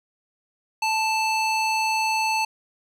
square tone with band-pass filter, 880 Hz, A5, in tune, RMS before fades -23 dBFS, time 0.82-2.45 s, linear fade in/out 5 ms, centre 2900 Hz, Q 0.64, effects none

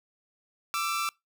sawtooth tone pair together, 1174.7 / 1336.5 Hz, D6 / E6, 0 / +23 cents, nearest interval major second, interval 223 cents, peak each -27 dBFS, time 0.74-1.09 s, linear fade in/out 0 ms, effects noise-tail reverb RT60 0.2 s tail -25 dB re dry

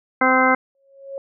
harmonic tone, 258.7 Hz, C4, 19 cents flat, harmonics 1 / 2 / 3 / 4 / 5 / 6 / 8, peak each -21 / -21 / -21 / -21 / -21 / -21 / -21 dBFS, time 0.21-0.55 s, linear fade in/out 5 ms
sine tone with exponential growth, 548 Hz, C#5, 20 cents flat, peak -25 dBFS, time 0.75-1.18 s, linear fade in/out 1 ms, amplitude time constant 93 ms
effects none

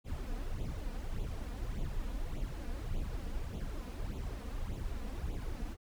brown noise with flanger, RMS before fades -38 dBFS, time 0.04-5.77 s, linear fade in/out 50 ms, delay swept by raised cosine 0.28 to 4.18 ms, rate 1.7 Hz, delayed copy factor +0.7, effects none

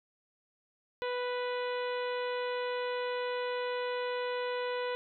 harmonic tone with a mistuned harmonic, 493.9 Hz, B4, in tune, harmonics 1 / 2 / 3 / 4 / 5 / 6 / 7 / 8, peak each -33 / -39 / -43 / -45 / -47 / -49 / -50 / -51 dBFS, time 1.02-4.95 s, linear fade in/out 0 ms, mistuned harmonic 8, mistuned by +18 cents, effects none

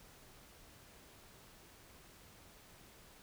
silence, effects pink hiss -60 dBFS RMS until 3.22 s

